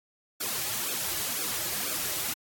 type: noise with flanger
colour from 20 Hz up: white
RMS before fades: -31 dBFS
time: 0.4-2.34 s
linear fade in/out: 10 ms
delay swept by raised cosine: 1 to 4.4 ms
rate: 2 Hz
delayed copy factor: -1
effects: AAC 64 kbps

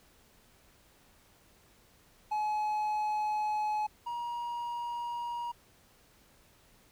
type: tone pair in turn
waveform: triangle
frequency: 849 / 951.3 Hz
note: G#5 / A#5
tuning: +38 / +35 cents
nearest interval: major second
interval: 197 cents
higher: second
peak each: -27 / -32 dBFS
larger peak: first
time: 2.31-3.87 / 4.06-5.52 s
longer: first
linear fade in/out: 10 ms
effects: pink hiss -63 dBFS RMS until 6.91 s

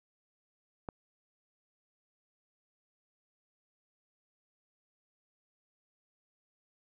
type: click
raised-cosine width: 1 ms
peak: -24 dBFS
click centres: 0.888 s
effects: none

